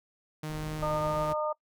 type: tone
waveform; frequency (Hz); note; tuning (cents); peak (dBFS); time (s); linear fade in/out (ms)
sawtooth; 154.2; D#3; -15; -30; 0.43-1.33; 5
type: noise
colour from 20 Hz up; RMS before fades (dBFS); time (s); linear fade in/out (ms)
brown; -42; 0.49-1.34; 5
type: harmonic tone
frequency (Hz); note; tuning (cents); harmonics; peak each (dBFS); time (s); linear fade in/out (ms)
304.5; D#4; -37; 2 / 3 / 4; -30 / -34 / -34; 0.82-1.53; 10
effects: noise-tail reverb RT60 0.1 s tail -22 dB re dry